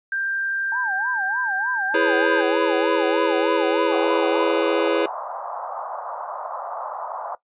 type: tone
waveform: sine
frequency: 1583 Hz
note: G6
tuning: 17 cents sharp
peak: -22 dBFS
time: 0.12-2.41 s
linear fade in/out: 2 ms
type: tone with vibrato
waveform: sine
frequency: 871 Hz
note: A5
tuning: 18 cents flat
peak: -27 dBFS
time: 0.72-4.48 s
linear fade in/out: 2 ms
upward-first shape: sine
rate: 3.3 Hz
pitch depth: 260 cents each way
type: chord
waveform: square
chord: C# minor seventh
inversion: first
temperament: just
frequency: 332.6 / 415.8 / 498.9 / 554.4 Hz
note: E4 / G#4 / B4 / C#5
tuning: +16 / +2 / +17 / 0 cents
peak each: -24 dBFS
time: 1.94-5.06 s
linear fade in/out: 5 ms
type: band-pass noise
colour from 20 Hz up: pink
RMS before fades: -31 dBFS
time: 3.91-7.35 s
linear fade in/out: 2 ms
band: 620 to 1200 Hz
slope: 48 dB/octave
effects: noise-tail reverb RT60 0.1 s tail -17 dB re dry + resampled to 8000 Hz